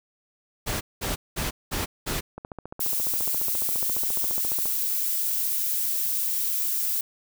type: noise bursts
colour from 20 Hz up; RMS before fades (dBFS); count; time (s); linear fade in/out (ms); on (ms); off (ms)
pink; -28; 5; 0.66-2.21; 20; 150; 200
type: click train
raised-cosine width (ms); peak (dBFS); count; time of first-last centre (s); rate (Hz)
1; -22; 34; 2.38-4.656; 14.5
type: noise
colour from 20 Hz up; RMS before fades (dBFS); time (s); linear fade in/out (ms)
violet; -26; 2.8-7.01; 5
effects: none